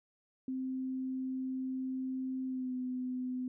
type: tone with pitch glide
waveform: sine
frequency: 260.4 to 253.4 Hz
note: C4 to B3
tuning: -8 to +45 cents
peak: -34 dBFS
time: 0.48-3.48 s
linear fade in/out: 2 ms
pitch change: -47 cents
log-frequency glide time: 2.46-2.74 s
effects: none